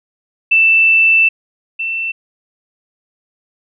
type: tone pair in turn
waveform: sine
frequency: 2658 / 2680 Hz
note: E7 / E7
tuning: +14 / +28 cents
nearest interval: unison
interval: 14 cents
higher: second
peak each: -7 / -17 dBFS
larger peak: first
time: 0.51-1.29 / 1.79-2.12 s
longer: first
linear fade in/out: 10 ms
effects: none